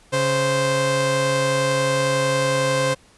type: tone pair together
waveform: sawtooth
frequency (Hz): 138.26 / 522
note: C#3 / C5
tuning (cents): -4 / -4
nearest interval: octave + major seventh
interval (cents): 2300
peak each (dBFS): -20 / -15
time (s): 0.12-2.95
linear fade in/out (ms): 20
effects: pink hiss -53 dBFS RMS until 3.17 s + resampled to 24000 Hz